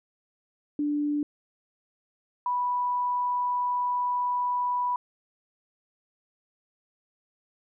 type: tone pair in turn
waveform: sine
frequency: 293.7 / 984.5 Hz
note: D4 / B5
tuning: 0 / -6 cents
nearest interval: octave + major sixth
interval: 2094 cents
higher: second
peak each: -24 dBFS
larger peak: neither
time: 0.79-1.23 / 2.46-4.96 s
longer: second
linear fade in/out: 2 ms
effects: none